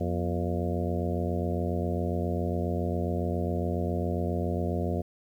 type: harmonic tone with a mistuned harmonic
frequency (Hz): 87.31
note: F2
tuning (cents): 0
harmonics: 1 / 2 / 3 / 4 / 5 / 6 / 7 / 8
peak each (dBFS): -30 / -33 / -35 / -36 / -37 / -38 / -38 / -39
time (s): 0-5.02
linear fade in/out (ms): 10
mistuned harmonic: 3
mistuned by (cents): -120
effects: 10-bit